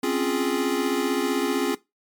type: chord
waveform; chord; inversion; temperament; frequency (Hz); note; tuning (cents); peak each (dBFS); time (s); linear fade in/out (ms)
square; Db major seventh; third; equal; 261.6 / 277.2 / 349.2 / 415.3; C4 / Db4 / F4 / Ab4; 0 / 0 / 0 / 0; -28; 0.03-1.75; 5
effects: noise-tail reverb RT60 0.2 s tail -19 dB re dry + MP3 96 kbps